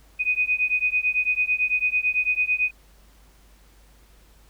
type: beating tone pair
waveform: sine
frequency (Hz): 2489 / 2498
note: D#7 / D#7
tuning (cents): 0 / +6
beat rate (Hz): 9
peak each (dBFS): -23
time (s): 0.19-2.71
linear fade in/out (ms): 20
effects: added 50 Hz sine -52 dBFS peak until 4.49 s + pink hiss -58 dBFS RMS until 4.49 s